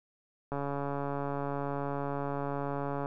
click train, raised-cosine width 1 ms, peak -21 dBFS, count 359, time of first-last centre 0.52-3.059 s, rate 141 Hz, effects none

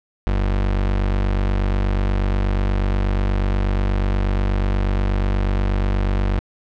35% pulse tone, 48.3 Hz, G1, 25 cents flat, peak -15 dBFS, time 0.27-6.39 s, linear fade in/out 0 ms, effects low-pass 3000 Hz 12 dB/octave

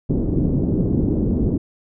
white low-pass noise, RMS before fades -19 dBFS, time 0.09-1.58 s, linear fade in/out 10 ms, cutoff 320 Hz, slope 24 dB/octave, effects none

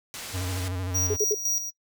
white low-pass noise, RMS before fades -38 dBFS, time 0.14-0.68 s, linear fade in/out 0 ms, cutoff 8700 Hz, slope 12 dB/octave
square tone with vibrato, 91.9 Hz, F#2, 11 cents flat, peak -29 dBFS, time 0.33-1.17 s, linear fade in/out 20 ms, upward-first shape square, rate 13 Hz, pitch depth 46 cents each way
square tone with tremolo, 5750 Hz, F8, 50 cents sharp, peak -22 dBFS, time 0.94-1.71 s, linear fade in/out 20 ms, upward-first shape square, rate 3.9 Hz, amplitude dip 60%
sine tone bursts, 421.1 Hz, G#4, 24 cents sharp, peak -22 dBFS, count 3, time 1.1-1.346 s, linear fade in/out 5 ms, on 40 ms, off 63 ms
effects noise-tail reverb RT60 0.1 s tail -23 dB re dry

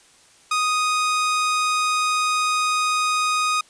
sawtooth tone, 1244.5 Hz, D#6, in tune, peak -15 dBFS, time 0.51-3.61 s, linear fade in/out 5 ms, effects white hiss -53 dBFS RMS until 3.69 s + resampled to 22050 Hz

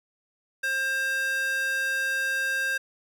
square tone with high-pass filter, 532 Hz, C5, 29 cents sharp, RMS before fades -27 dBFS, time 0.63-2.78 s, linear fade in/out 10 ms, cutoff 1500 Hz, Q 3.3, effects none

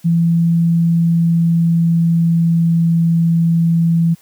sine tone with pitch glide, 167.9 to 166.74 Hz, E3 to E3, +32 to +20 cents, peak -10 dBFS, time 0.04-4.15 s, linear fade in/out 20 ms, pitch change -12 cents, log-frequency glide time 0.67-3.07 s, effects white hiss -50 dBFS RMS until 4.21 s + high-pass 60 Hz 12 dB/octave

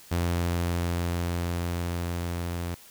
sawtooth tone with level ramp, 86.5 Hz, F2, 16 cents flat, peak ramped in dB -20 to -26 dBFS, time 0.11-2.75 s, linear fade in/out 10 ms, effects white hiss -51 dBFS RMS until 2.9 s

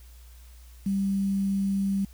sine tone with quantisation, 196.2 Hz, G3, 2 cents sharp, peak -23 dBFS, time 0.86-2.05 s, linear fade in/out 5 ms, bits 8, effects added 60 Hz sine -46 dBFS peak until 2.13 s + white hiss -58 dBFS RMS until 2.13 s

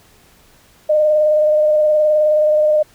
sine tone with vibrato, 609 Hz, D#5, 37 cents flat, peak -10 dBFS, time 0.89-2.83 s, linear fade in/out 10 ms, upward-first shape square, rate 19 Hz, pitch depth 17 cents each way, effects pink hiss -50 dBFS RMS until 2.94 s

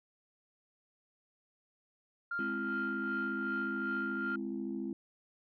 sine tone with tremolo, 1396.9 Hz, F6, in tune, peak -32 dBFS, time 2.31-4.36 s, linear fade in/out 5 ms, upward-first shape sine, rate 2.6 Hz, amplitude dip 35%
sine chord, Ab augmented, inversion none, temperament equal with one note detuned, 207.7 / 261.6 / 335.8 Hz, Ab3 / C4 / E4, 0 / 0 / +32 cents, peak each -39 dBFS, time 2.39-4.93 s, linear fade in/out 2 ms
effects tanh soft clip ceiling -27 dBFS

